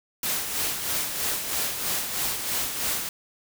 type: noise with tremolo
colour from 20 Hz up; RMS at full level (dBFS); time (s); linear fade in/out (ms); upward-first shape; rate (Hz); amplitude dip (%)
white; -26; 0.23-3.09; 2; sine; 3.1; 50
effects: none